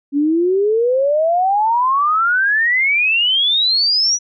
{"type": "exponential sweep", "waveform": "sine", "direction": "up", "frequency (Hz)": [277.2, 5920], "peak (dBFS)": -12, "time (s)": [0.12, 4.19], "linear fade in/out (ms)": 50, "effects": []}